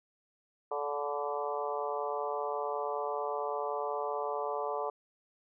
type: harmonic tone with a mistuned harmonic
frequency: 145.2 Hz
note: D3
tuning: 19 cents flat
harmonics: 3 / 4 / 5 / 6 / 7 / 8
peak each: -37 / -38 / -39 / -40 / -40 / -41 dBFS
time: 0.71-4.9 s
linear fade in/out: 5 ms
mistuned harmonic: 7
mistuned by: -16 cents
effects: none